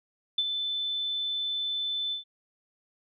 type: tone with ADSR envelope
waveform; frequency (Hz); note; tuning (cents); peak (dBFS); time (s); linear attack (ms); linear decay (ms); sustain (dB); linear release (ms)
sine; 3520; A7; 0; -21; 0.38-2.24; 5; 44; -7; 120
effects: none